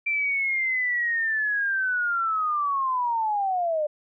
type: linear sweep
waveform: sine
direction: down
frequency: 2356 to 587.3 Hz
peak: -22 dBFS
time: 0.06-3.87 s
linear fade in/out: 10 ms
effects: none